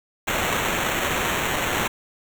white noise with sample-and-hold, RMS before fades -24 dBFS, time 0.27-1.88 s, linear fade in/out 10 ms, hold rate 4900 Hz, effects none

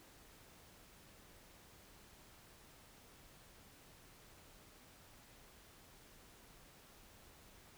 silence, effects pink hiss -62 dBFS RMS until 7.77 s

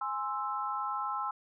sine chord, Ab augmented, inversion none, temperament equal, 830.6 / 1046.5 / 1318.5 Hz, Ab5 / C6 / E6, 0 / 0 / 0 cents, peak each -37 / -36 / -35 dBFS, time 0.01-1.31 s, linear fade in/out 5 ms, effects none

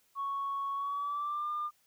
sine tone with pitch glide, 1109 to 1202.4 Hz, C#6 to D6, 0 to +40 cents, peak -31 dBFS, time 0.15-1.71 s, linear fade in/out 50 ms, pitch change +140 cents, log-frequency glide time 0.74-1.49 s, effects tanh soft clip ceiling -28 dBFS + white hiss -70 dBFS RMS until 1.86 s

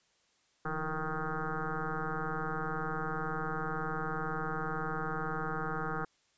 sine tone with frequency modulation, 622 Hz, D#5, 1 cent flat, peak -32 dBFS, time 0.65-6.05 s, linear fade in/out 5 ms, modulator 158 Hz, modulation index 5.6, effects white hiss -71 dBFS RMS until 6.37 s + resampled to 16000 Hz

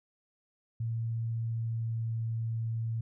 sine tone with pitch glide, 114.4 to 113.61 Hz, A#2 to A#2, -32 to -44 cents, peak -30 dBFS, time 0.8-3.01 s, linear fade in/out 5 ms, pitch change -12 cents, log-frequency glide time 1.41-2.19 s, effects none

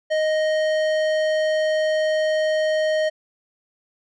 sine tone with tanh clipping, 622.3 Hz, D#5, in tune, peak -20 dBFS, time 0.1-3.1 s, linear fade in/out 20 ms, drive 15 dB, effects none

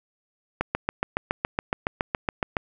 click train, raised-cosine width 0.5 ms, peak -8 dBFS, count 15, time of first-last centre 0.61-2.568 s, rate 7.15 Hz, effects none

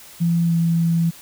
sine tone with pitch glide, 169.2 to 167.06 Hz, E3 to E3, +45 to +23 cents, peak -15 dBFS, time 0.2-1.11 s, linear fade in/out 20 ms, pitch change -22 cents, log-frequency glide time 0.45-0.52 s, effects white hiss -43 dBFS RMS until 1.21 s

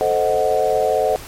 sine chord, A diminished seventh, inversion none, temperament equal, 440 / 523.3 / 622.3 / 740 Hz, A4 / C5 / Eb5 / Gb5, 0 / 0 / 0 / 0 cents, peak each -20 dBFS, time 0.01-1.16 s, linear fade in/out 0 ms, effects pink hiss -36 dBFS RMS until 1.27 s + MP3 64 kbps

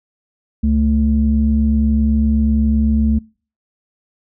sine tone pair together, 69.3 / 220 Hz, C#2 / A3, 0 / 0 cents, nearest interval octave + minor sixth, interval 2000 cents, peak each -14 dBFS, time 0.63-3.19 s, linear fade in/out 10 ms, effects noise-tail reverb RT60 0.4 s tail -26 dB re dry + tanh soft clip ceiling -4 dBFS

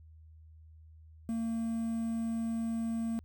triangle tone with quantisation, 227.8 Hz, A#3, 40 cents flat, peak -29 dBFS, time 1.29-3.19 s, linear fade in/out 0 ms, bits 9, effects added 79 Hz sine -52 dBFS peak until 3.24 s

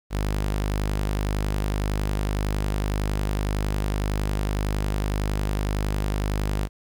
sawtooth tone, 50.9 Hz, G#1, 34 cents flat, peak -19 dBFS, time 0.1-6.69 s, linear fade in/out 50 ms, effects 10-bit

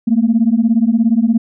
sine beating tone pair, 219.5 / 236.5 Hz, A3 / A#3, -4 / +25 cents, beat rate 17 Hz, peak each -12 dBFS, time 0.07-1.38 s, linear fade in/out 10 ms, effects tanh soft clip ceiling -3 dBFS

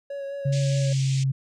triangle tone with vibrato, 557 Hz, C#5, 8 cents sharp, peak -28 dBFS, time 0.1-0.93 s, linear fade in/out 5 ms, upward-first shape sine, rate 4.8 Hz, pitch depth 18 cents each way
sine tone with pitch glide, 138.59 to 134.33 Hz, C#3 to C3, 0 to +46 cents, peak -20 dBFS, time 0.45-1.32 s, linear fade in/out 10 ms, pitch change -54 cents, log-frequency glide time 0.63-1.02 s
white band-pass noise, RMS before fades -38 dBFS, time 0.52-1.24 s, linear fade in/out 10 ms, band 2100 to 7800 Hz, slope 48 dB/octave
effects none

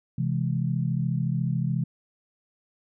sine chord, C augmented, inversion none, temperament equal, 130.81 / 164.81 / 207.7 Hz, C3 / E3 / G#3, 0 / 0 / 0 cents, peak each -26 / -27 / -32 dBFS, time 0.18-1.84 s, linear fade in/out 5 ms, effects none

